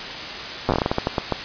slowing click train, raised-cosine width 1 ms, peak -5 dBFS, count 14, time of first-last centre 0.69-1.323 s, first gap 8 ms, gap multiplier 1.27, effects white hiss -30 dBFS RMS until 1.44 s + resampled to 11025 Hz

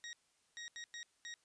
20% pulse tone bursts at uneven times, 1884 Hz, A#6, 18 cents sharp, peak -40 dBFS, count 5, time 0.04-0.13 / 0.57-0.68 / 0.76-0.84 / 0.94-1.03 / 1.25-1.34 s, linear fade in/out 0 ms, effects white hiss -75 dBFS RMS until 1.44 s + resampled to 22050 Hz

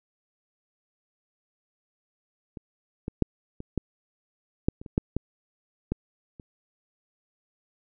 clicks, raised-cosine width 3 ms, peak -25 / -18 / -7 / -24 / -13 / -8 / -27 / -27 / -9 / -13 / -13 / -30 dBFS, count 12, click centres 2.572 / 3.081 / 3.223 / 3.604 / 3.777 / 4.685 / 4.815 / 4.862 / 4.979 / 5.166 / 5.92 / 6.398 s, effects none

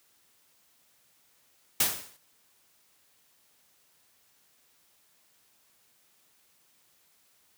white noise with exponential decay, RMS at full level -21 dBFS, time 1.8-2.17 s, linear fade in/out 5 ms, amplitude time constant 79 ms, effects white hiss -66 dBFS RMS until 7.57 s + high-pass 60 Hz 12 dB/octave

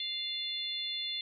harmonic tone, 698.5 Hz, F5, in tune, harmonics 3 / 4 / 5 / 6, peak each -45 / -46 / -35 / -40 dBFS, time 0-1.21 s, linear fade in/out 2 ms, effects none

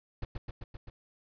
brown noise with echo, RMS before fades -34 dBFS, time 0.22-0.25 s, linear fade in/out 5 ms, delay 130 ms, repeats 5, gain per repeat -2 dB, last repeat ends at 0.9 s, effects resampled to 11025 Hz

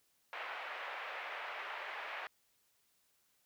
white band-pass noise, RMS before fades -44 dBFS, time 0.33-2.27 s, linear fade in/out 0 ms, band 550 to 2400 Hz, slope 24 dB/octave, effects white hiss -75 dBFS RMS until 3.45 s

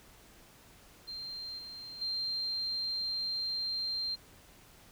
sine tone with level steps, 4169 Hz, C8, 7 cents flat, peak -39 / -43 / -32 dBFS, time 1.07-4.16 s, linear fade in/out 20 ms, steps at 1.58 / 2.01 s, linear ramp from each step 10 ms, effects pink hiss -58 dBFS RMS until 4.91 s

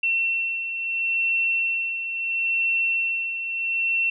sine beating tone pair, 2706 / 2706.74 Hz, E7 / E7, +45 / +45 cents, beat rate 0.74 Hz, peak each -30 / -22 dBFS, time 0.03-4.1 s, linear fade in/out 5 ms, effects none

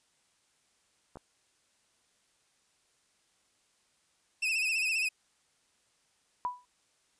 clicks, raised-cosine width 1 ms, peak -32 dBFS, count 2, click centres 1.157 / 1.171 s
40% pulse tone with vibrato, 2590 Hz, E7, 31 cents flat, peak -27 dBFS, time 4.42-5.09 s, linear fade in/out 10 ms, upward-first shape sine, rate 15 Hz, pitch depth 76 cents each way
sine tone with exponential decay, 987.8 Hz, B5, in tune, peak -26 dBFS, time 6.45-6.65 s, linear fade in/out 0 ms, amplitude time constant 43 ms
effects white hiss -71 dBFS RMS until 7.19 s + resampled to 22050 Hz

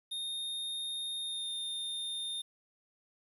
square tone with pitch glide, 3681 to 3639 Hz, A#7 to A#7, -23 to -42 cents, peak -36 dBFS, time 0.11-2.42 s, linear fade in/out 10 ms, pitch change -19 cents, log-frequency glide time 1.2-1.5 s, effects 11-bit

